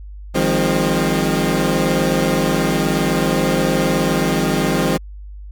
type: chord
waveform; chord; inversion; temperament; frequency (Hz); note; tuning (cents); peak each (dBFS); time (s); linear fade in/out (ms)
20% pulse; F minor seventh; third; equal with one note detuned; 155.56 / 174.61 / 202.7 / 261.6; Eb3 / F3 / Ab3 / C4; 0 / 0 / -42 / 0; -16; 0.34-4.98; 20
effects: added 50 Hz sine -31 dBFS peak until 5.51 s